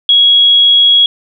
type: tone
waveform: sine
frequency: 3322 Hz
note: G#7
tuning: in tune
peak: -4 dBFS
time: 0.09-1.06 s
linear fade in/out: 2 ms
effects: none